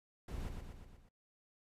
brown noise with echo, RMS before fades -43 dBFS, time 0.28-0.49 s, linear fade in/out 5 ms, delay 120 ms, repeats 5, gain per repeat -4 dB, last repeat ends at 1.09 s, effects noise-tail reverb RT60 0.1 s tail -22 dB re dry + resampled to 32000 Hz

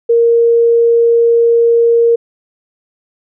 sine tone, 466.2 Hz, A#4, in tune, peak -6 dBFS, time 0.09-2.16 s, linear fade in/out 10 ms, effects none

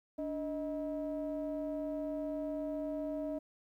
triangle ring-modulated tone, 167.3 Hz, E3, 26 cents sharp, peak -30 dBFS, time 0.18-3.39 s, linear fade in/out 10 ms, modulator 458 Hz, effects 12-bit

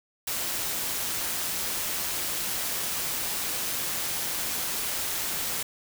white noise with amplitude modulation, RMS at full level -29 dBFS, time 0.27-5.63 s, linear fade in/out 5 ms, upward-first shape sine, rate 172 Hz, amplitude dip 25%, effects none

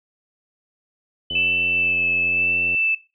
sine tone with exponential decay, 3006 Hz, F#7, 27 cents sharp, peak -23 dBFS, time 1.3-2.82 s, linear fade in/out 5 ms, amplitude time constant 330 ms
click train, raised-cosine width 2 ms, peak -24 dBFS, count 127, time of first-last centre 1.31-2.747 s, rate 87.7 Hz
sine tone with vibrato, 2637 Hz, E7, in tune, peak -17 dBFS, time 1.35-2.95 s, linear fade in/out 5 ms, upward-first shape sine, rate 0.97 Hz, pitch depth 17 cents each way
effects noise-tail reverb RT60 0.3 s tail -19 dB re dry

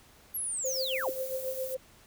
sine linear sweep, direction down, 11740 to 220 Hz, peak -31 dBFS, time 0.34-1.1 s, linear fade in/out 10 ms
sine tone with tremolo, 523.3 Hz, C5, in tune, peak -29 dBFS, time 0.64-1.77 s, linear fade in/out 10 ms, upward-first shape triangle, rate 7.4 Hz, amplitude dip 75%
violet noise, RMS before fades -41 dBFS, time 0.65-1.75 s, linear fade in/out 10 ms
effects pink hiss -58 dBFS RMS until 2.06 s

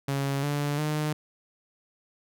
sawtooth tone with pitch steps, 138.59 / 145.06 / 151.83 Hz, C#3 / D3 / D#3, 0 / -21 / -42 cents, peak -22 dBFS, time 0.08-1.13 s, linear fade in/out 5 ms, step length 350 ms, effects none

